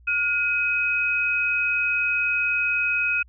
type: tone pair together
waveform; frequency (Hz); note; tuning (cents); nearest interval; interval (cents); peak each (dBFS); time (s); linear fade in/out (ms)
sine; 1428 / 2528; F6 / D#7; +38 / +27; minor seventh; 989; -26 / -21; 0.07-3.23; 10
effects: added 60 Hz sine -49 dBFS peak until 3.28 s